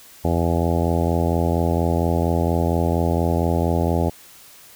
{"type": "harmonic tone", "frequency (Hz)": 84.3, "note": "E2", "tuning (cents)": 39, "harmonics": [1, 2, 3, 4, 5, 6, 7, 8, 9, 10], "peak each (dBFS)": [-21, -24, -26, -27, -28, -29, -29, -30, -31, -31], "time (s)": [0.24, 4.1], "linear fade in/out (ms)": 10, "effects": ["white hiss -46 dBFS RMS until 4.75 s"]}